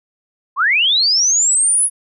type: linear sweep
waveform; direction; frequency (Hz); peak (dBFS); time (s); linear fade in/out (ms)
sine; up; 987.8 to 10548; -11; 0.56-1.9; 50
effects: none